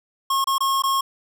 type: tone with dropouts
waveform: square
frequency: 1084 Hz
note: C#6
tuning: 39 cents flat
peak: -19 dBFS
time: 0.3-1.01 s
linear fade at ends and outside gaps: 5 ms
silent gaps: 0.443-0.471 / 0.582-0.605 / 0.822-0.836 s
effects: none